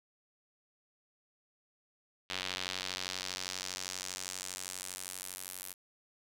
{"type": "tone with band-pass filter sweep", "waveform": "square", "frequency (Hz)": 46.25, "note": "F#1", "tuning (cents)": 0, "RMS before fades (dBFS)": -41, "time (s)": [2.29, 5.74], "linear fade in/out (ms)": 20, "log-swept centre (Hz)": [3400, 12000], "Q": 1.5, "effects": []}